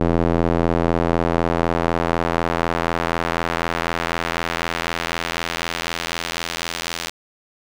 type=tone with band-pass filter sweep; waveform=square; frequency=42 Hz; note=E1; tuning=33 cents sharp; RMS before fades=-22 dBFS; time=0-7.1 s; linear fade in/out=10 ms; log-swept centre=410 to 4700 Hz; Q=0.72; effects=none